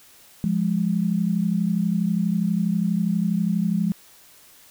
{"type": "tone pair together", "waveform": "sine", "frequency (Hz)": [174.7, 207], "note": ["F3", "G#3"], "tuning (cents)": [1, -5], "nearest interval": "minor third", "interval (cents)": 294, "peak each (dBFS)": [-22, -22], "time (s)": [0.44, 3.92], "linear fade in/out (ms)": 0, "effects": ["white hiss -51 dBFS RMS until 4.7 s"]}